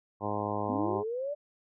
harmonic tone, 103.83 Hz, G#2, in tune, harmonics 1 / 2 / 3 / 4 / 5 / 6 / 7 / 8 / 9 / 10, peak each -39 / -39 / -39 / -39 / -39 / -39 / -39 / -39 / -39 / -39 dBFS, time 0.2-1.04 s, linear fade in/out 50 ms
sine linear sweep, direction up, 233.1 to 599 Hz, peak -31 dBFS, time 0.68-1.35 s, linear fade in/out 20 ms
effects none

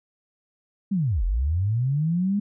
sine linear two-way sweep, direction down then up, 208.8 to 39.81 to 208.8 Hz, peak -20 dBFS, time 0.91-2.4 s, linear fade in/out 10 ms, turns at 1.24 s, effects none

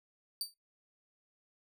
sawtooth tone with exponential decay, 4624 Hz, D8, 28 cents flat, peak -28 dBFS, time 0.41-0.54 s, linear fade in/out 1 ms, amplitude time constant 28 ms, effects noise-tail reverb RT60 0.2 s tail -26 dB re dry

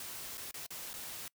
white noise with dropouts, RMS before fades -44 dBFS, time 0-1.28 s, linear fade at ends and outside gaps 2 ms, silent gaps 0.374-0.378 / 0.512-0.541 / 0.665-0.705 / 0.933-0.938 s, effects noise-tail reverb RT60 0.1 s tail -24 dB re dry

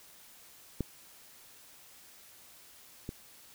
clicks, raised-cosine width 3 ms, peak -18 / -24 dBFS, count 2, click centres 0.807 / 3.091 s, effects white hiss -56 dBFS RMS until 3.54 s

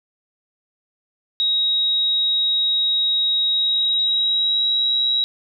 sine tone with pitch glide, 3800 to 3857 Hz, A#7 to B7, +33 to -42 cents, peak -16 dBFS, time 1.4-5.24 s, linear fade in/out 0 ms, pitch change +25 cents, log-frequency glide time 3.51-4.67 s, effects none

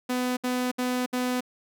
sawtooth tone bursts, 250.3 Hz, B3, 23 cents sharp, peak -21 dBFS, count 4, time 0.09-1.408 s, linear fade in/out 10 ms, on 280 ms, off 66 ms, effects none

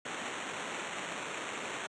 white noise with sample-and-hold, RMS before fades -39 dBFS, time 0.05-1.87 s, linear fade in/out 5 ms, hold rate 4900 Hz, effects high-pass 200 Hz 12 dB/octave + resampled to 22050 Hz

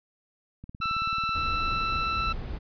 click train, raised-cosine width 5 ms, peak -29 dBFS, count 13, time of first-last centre 0.64-1.292 s, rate 18.4 Hz
sawtooth tone, 1328 Hz, E6, 12 cents sharp, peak -22 dBFS, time 0.81-2.33 s, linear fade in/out 10 ms
brown noise, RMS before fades -34 dBFS, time 1.34-2.59 s, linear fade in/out 20 ms
effects resampled to 11025 Hz

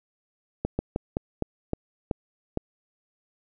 slowing click train, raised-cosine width 2 ms, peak -12 dBFS, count 8, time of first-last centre 0.65-2.574 s, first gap 140 ms, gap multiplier 1.22, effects none

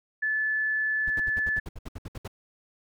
sine tone, 1735 Hz, A6, 25 cents flat, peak -24 dBFS, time 0.22-1.6 s, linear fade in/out 10 ms
brown noise bursts, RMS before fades -36 dBFS, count 13, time 1.07-2.278 s, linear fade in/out 5 ms, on 32 ms, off 66 ms
effects none

